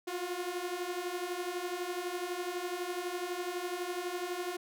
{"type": "beating tone pair", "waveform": "sawtooth", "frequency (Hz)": [349.2, 361.2], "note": ["F4", "F#4"], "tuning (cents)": [0, -42], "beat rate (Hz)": 12, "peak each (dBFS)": [-35, -33], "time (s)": [0.07, 4.57], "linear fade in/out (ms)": 10, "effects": []}